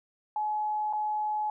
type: tone with dropouts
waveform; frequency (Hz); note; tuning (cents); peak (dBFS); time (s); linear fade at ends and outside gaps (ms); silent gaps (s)
sine; 849; G#5; +38; -27; 0.36-1.5; 2; 0.928-0.933
effects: none